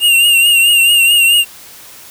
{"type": "tone with vibrato", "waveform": "square", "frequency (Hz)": 2794, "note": "F7", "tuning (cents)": 0, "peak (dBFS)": -7, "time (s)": [0, 1.45], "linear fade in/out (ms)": 50, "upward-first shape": "triangle", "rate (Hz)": 4.6, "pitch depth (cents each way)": 58, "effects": ["white hiss -36 dBFS RMS until 2.1 s"]}